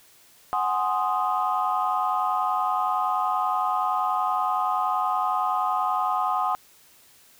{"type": "chord", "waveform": "sine", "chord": "Ab dominant seventh", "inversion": "third", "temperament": "equal", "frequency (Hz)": [740, 830.6, 1046.5, 1244.5], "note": ["Gb5", "Ab5", "C6", "Eb6"], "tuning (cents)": [0, 0, 0, 0], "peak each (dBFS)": [-26, -28, -27, -26], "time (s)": [0.53, 6.55], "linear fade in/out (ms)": 0, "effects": ["tanh soft clip ceiling -13 dBFS", "white hiss -55 dBFS RMS until 7.39 s"]}